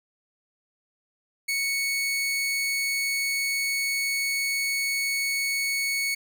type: tone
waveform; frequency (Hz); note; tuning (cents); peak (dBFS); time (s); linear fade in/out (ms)
sawtooth; 2217; C#7; 0; -21; 1.48-6.15; 10
effects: none